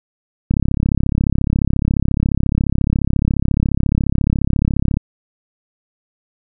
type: click train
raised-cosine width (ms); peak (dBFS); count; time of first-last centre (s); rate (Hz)
5; -3; 154; 0.51-4.971; 34.3
effects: none